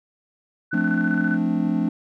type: tone with tremolo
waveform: sine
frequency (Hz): 1500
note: F#6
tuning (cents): +23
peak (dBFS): -23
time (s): 0.71-1.38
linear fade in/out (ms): 20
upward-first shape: square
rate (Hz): 15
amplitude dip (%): 60
type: chord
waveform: triangle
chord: D minor seventh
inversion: first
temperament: equal with one note detuned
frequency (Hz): 174.61 / 219.2 / 261.6 / 293.7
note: F3 / A3 / C4 / D4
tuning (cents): 0 / -6 / 0 / 0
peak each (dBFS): -23 / -22 / -24 / -23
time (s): 0.73-1.89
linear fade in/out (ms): 5
effects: none